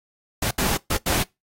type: noise bursts at uneven times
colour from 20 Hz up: pink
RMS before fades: -23 dBFS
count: 4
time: 0.42-0.51 / 0.58-0.77 / 0.9-0.97 / 1.06-1.23 s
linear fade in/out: 5 ms
effects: noise-tail reverb RT60 0.2 s tail -23 dB re dry + AAC 48 kbps